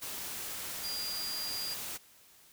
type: tone in noise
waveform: sine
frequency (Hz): 4800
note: D8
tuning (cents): +37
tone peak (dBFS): -36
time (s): 0.83-1.75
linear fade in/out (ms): 20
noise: white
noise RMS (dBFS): -40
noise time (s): 0.01-1.98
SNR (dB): +1
effects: white hiss -60 dBFS RMS until 2.52 s